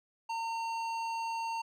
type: tone with hard clipping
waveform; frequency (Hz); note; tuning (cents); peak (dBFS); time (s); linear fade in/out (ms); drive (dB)
sine; 912; A#5; -38; -35; 0.29-1.62; 10; 12
effects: none